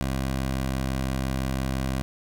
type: tone with pitch glide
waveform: 15% pulse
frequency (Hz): 66.3 to 65.88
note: C2 to C2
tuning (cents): +23 to +12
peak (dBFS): -19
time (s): 0.01-2.02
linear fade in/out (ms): 0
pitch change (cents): -11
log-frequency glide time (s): 0.2-0.7
effects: none